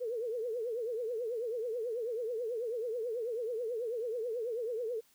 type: tone with vibrato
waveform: sine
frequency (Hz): 466.2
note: A#4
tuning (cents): 0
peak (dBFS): -33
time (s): 0-5.01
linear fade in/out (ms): 20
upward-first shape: triangle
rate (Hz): 9.2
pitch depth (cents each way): 160
effects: white hiss -67 dBFS RMS until 5.14 s